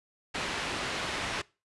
white low-pass noise, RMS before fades -34 dBFS, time 0.34-1.42 s, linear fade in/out 10 ms, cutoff 3000 Hz, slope 12 dB/octave, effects noise-tail reverb RT60 0.3 s tail -22 dB re dry + resampled to 24000 Hz

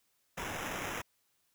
violet noise with sample-and-hold, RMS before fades -39 dBFS, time 0.37-1.02 s, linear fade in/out 10 ms, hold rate 4410 Hz, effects white hiss -75 dBFS RMS until 1.54 s

